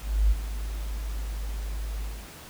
sine tone with ADSR envelope, 51.7 Hz, G#1, 7 cents flat, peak -16 dBFS, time 0-2.29 s, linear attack 310 ms, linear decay 30 ms, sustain -13 dB, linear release 250 ms, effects pink hiss -45 dBFS RMS until 2.49 s

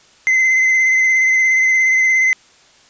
triangle tone with vibrato, 2058 Hz, C7, 29 cents flat, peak -9 dBFS, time 0.27-2.33 s, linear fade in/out 0 ms, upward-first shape sine, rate 17 Hz, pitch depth 24 cents each way, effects white hiss -49 dBFS RMS until 2.89 s + resampled to 16000 Hz

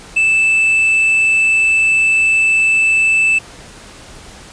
triangle tone, 2637 Hz, E7, in tune, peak -8 dBFS, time 0.16-3.39 s, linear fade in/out 10 ms, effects pink hiss -37 dBFS RMS until 4.52 s + resampled to 22050 Hz

